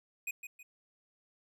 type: tone with echo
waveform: square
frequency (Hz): 2489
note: D#7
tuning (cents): 0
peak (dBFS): -35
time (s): 0.27-0.31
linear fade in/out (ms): 5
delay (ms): 160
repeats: 2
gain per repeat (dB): -8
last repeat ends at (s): 0.63
effects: none